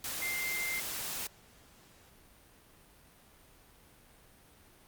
sine tone in noise, 2093 Hz, C7, in tune, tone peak -34 dBFS, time 0.22-0.8 s, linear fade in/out 2 ms, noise white, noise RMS -38 dBFS, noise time 0.04-1.27 s, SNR +1 dB, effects pink hiss -60 dBFS RMS until 4.87 s + Opus 48 kbps

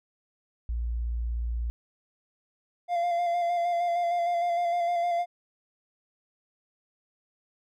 sine tone, 58.3 Hz, A#1, 1 cent sharp, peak -27 dBFS, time 0.69-1.7 s, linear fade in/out 0 ms
triangle tone with vibrato, 694 Hz, F5, 11 cents flat, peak -22 dBFS, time 2.88-5.26 s, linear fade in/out 50 ms, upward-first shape square, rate 6.5 Hz, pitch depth 21 cents each way
effects none

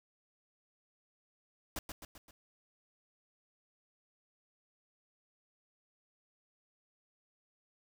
pink noise with echo, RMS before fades -39 dBFS, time 1.76-1.79 s, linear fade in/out 2 ms, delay 130 ms, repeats 4, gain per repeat -5 dB, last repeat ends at 2.31 s, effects none

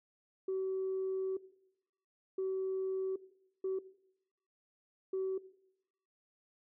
sine tone bursts at uneven times, 380 Hz, F#4, 46 cents sharp, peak -31 dBFS, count 4, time 0.48-1.37 / 2.38-3.16 / 3.64-3.79 / 5.13-5.38 s, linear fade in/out 5 ms, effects noise-tail reverb RT60 0.8 s tail -18 dB re dry + tanh soft clip ceiling -29 dBFS

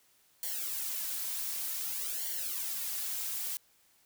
blue noise with flanger, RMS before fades -36 dBFS, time 0.43-3.57 s, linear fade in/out 0 ms, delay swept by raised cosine 0.78 to 3.48 ms, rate 0.54 Hz, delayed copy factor -0.85, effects white hiss -67 dBFS RMS until 4.05 s

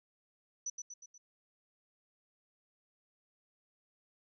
sine tone with echo, 5960 Hz, F#8, 12 cents sharp, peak -35 dBFS, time 0.66-0.7 s, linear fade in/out 5 ms, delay 120 ms, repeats 4, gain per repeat -5 dB, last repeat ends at 1.18 s, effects none

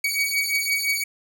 sawtooth beating tone pair, 2254 / 2259.8 Hz, C#7 / C#7, +28 / +33 cents, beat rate 5.8 Hz, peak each -21 dBFS, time 0.04-1.04 s, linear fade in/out 5 ms, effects none

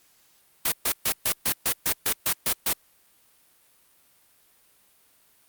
white noise bursts, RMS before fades -23 dBFS, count 11, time 0.65-2.731 s, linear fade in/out 5 ms, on 71 ms, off 130 ms, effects white hiss -61 dBFS RMS until 5.48 s + Opus 48 kbps

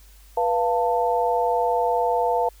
sine tone cluster, 487.9 / 693 / 890 Hz, B4 / F5 / A5, -21 / -14 / +20 cents, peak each -23 dBFS, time 0.37-2.49 s, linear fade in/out 5 ms, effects added 50 Hz sine -47 dBFS peak until 2.6 s + white hiss -55 dBFS RMS until 2.6 s

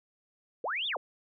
sine linear two-way sweep, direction up then down, 392 to 3729 to 392 Hz, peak -30 dBFS, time 0.64-0.97 s, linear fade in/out 2 ms, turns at 0.87 s, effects none

